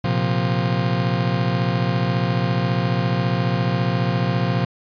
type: chord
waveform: 40% pulse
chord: Bb suspended second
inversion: none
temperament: just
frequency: 116.54 / 131.11 / 174.81 Hz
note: Bb2 / C3 / F3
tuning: 0 / +4 / +2 cents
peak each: -22 dBFS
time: 0.04-4.65 s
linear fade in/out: 5 ms
effects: resampled to 11025 Hz